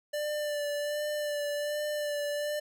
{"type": "tone with vibrato", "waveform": "square", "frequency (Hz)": 590, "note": "D5", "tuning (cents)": 8, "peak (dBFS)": -31, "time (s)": [0.13, 2.6], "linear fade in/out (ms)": 10, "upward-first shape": "sine", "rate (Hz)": 1.3, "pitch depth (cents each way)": 22, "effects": []}